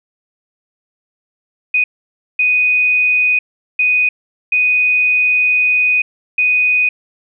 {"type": "tone bursts at uneven times", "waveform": "sine", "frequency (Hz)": 2489, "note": "D#7", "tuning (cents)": 0, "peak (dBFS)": -10, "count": 5, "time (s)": [[1.74, 1.84], [2.39, 3.39], [3.79, 4.09], [4.52, 6.02], [6.38, 6.89]], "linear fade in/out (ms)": 5, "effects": []}